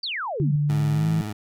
sine exponential sweep, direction down, 4827 to 132.7 Hz, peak -26 dBFS, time 0.03-0.56 s, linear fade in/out 5 ms
sine tone with pitch glide, 146.83 to 161.05 Hz, D3 to E3, 0 to -40 cents, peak -19 dBFS, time 0.4-1.21 s, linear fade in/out 0 ms, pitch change +160 cents, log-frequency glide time 0.91-1.08 s
20% pulse tone with vibrato, 105.8 Hz, G#2, 33 cents sharp, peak -24 dBFS, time 0.69-1.33 s, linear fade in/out 10 ms, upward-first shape square, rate 19 Hz, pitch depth 52 cents each way
effects none

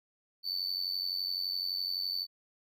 triangle tone with amplitude modulation, 4516 Hz, C#8, 31 cents sharp, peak -27 dBFS, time 0.43-2.27 s, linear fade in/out 50 ms, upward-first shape sine, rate 91.8 Hz, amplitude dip 80%, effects none

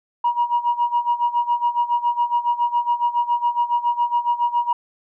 sine tone with tremolo, 956 Hz, A#5, 43 cents sharp, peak -13 dBFS, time 0.24-4.73 s, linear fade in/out 5 ms, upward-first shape sine, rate 7.2 Hz, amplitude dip 85%, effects tanh soft clip ceiling -11 dBFS

